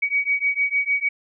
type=beating tone pair; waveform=sine; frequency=2257 / 2263.6 Hz; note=C#7 / C#7; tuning=+31 / +36 cents; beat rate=6.6 Hz; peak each=-22 dBFS; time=0.02-1.09 s; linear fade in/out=10 ms; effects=none